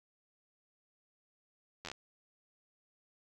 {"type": "slowing click train", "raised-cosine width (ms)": 0.2, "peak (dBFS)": -25, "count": 6, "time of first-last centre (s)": [1.85, 1.916], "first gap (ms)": 11, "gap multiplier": 1.09, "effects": []}